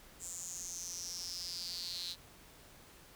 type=tone with high-pass filter sweep; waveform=sawtooth; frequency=176.3 Hz; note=F3; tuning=17 cents sharp; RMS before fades=-43 dBFS; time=0.19-2.16 s; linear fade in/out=50 ms; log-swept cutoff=7500 to 4000 Hz; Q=8.4; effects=pink hiss -58 dBFS RMS until 3.15 s